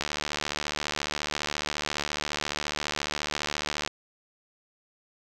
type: click train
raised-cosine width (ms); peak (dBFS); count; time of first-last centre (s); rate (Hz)
0.2; -11; 289; 0.01-3.876; 74.5
effects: none